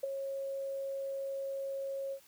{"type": "tone with ADSR envelope", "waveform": "sine", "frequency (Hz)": 546, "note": "C#5", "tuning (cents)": -26, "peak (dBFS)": -28, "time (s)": [0.03, 2.2], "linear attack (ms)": 8, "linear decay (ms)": 12, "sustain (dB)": -7, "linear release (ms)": 77, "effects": ["white hiss -62 dBFS RMS until 2.27 s"]}